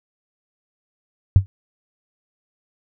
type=tone with exponential decay; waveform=sine; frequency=96.1 Hz; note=G2; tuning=34 cents flat; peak=-3 dBFS; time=1.36-1.46 s; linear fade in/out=0 ms; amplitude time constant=21 ms; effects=none